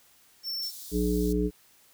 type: tone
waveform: square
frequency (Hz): 5410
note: E8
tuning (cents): +44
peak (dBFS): -31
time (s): 0.43-0.72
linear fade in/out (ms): 50
type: high-pass noise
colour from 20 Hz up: white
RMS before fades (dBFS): -43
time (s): 0.62-1.33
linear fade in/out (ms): 5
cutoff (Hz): 3600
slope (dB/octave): 48
type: harmonic tone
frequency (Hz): 60.3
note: B1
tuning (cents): -41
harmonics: 1 / 3 / 5 / 7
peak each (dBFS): -29 / -29 / -29 / -29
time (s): 0.91-1.51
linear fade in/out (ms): 50
effects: white hiss -60 dBFS RMS until 1.93 s